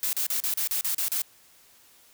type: noise bursts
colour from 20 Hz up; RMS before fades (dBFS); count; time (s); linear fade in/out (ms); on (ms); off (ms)
blue; -27; 9; 0.03-1.218; 0; 100; 36
effects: white hiss -57 dBFS RMS until 2.13 s